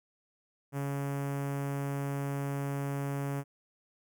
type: tone with notch filter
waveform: sawtooth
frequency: 140 Hz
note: C#3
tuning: 18 cents sharp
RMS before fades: -34 dBFS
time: 0.72-3.44 s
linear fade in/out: 50 ms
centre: 4000 Hz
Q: 0.61
effects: none